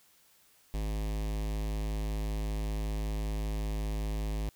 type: tone with notch filter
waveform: square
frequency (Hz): 52.6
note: G#1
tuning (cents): +23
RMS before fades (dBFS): -33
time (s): 0.74-4.49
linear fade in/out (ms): 0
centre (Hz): 1400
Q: 1.8
effects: white hiss -64 dBFS RMS until 4.55 s